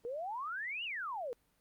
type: exponential two-way sweep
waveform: sine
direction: up then down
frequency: 456.5 to 2972 to 456.5 Hz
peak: -37 dBFS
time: 0.05-1.33 s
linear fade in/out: 0 ms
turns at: 0.84 s
effects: pink hiss -74 dBFS RMS until 1.6 s + Opus 48 kbps